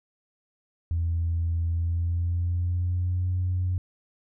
sine tone with pitch glide, 83.8 to 90.86 Hz, E2 to F#2, +29 to -31 cents, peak -22 dBFS, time 0.91-3.78 s, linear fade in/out 0 ms, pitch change +140 cents, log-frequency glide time 1.7-3.29 s, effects tanh soft clip ceiling -19 dBFS

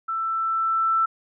sine tone with level ramp, 1330 Hz, E6, 15 cents sharp, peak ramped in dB -24 to -17 dBFS, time 0.08-1.06 s, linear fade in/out 10 ms, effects none

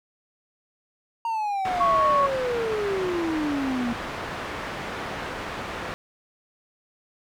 triangle exponential sweep, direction down, 932.3 to 233.1 Hz, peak -22 dBFS, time 1.25-3.93 s, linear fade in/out 2 ms
white low-pass noise, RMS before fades -33 dBFS, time 1.65-5.94 s, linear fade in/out 0 ms, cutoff 1600 Hz, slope 12 dB/octave
sine tone, 1108.7 Hz, C#6, in tune, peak -18 dBFS, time 1.8-2.27 s, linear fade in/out 10 ms
effects none

